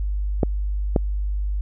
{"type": "clicks", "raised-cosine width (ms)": 2, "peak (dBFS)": -4, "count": 2, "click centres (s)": [0.432, 0.962], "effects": ["added 50 Hz sine -21 dBFS peak until 1.61 s"]}